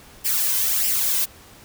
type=noise with flanger; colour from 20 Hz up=blue; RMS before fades=-21 dBFS; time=0.24-1.26 s; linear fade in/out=20 ms; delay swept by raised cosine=0.38 to 1.98 ms; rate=1.6 Hz; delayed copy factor=+0.6; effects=pink hiss -47 dBFS RMS until 1.64 s